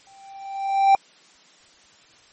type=tone with exponential growth; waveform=triangle; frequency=784 Hz; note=G5; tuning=in tune; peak=-8 dBFS; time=0.07-0.95 s; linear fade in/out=1 ms; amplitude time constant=190 ms; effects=white hiss -53 dBFS RMS until 2.32 s + MP3 32 kbps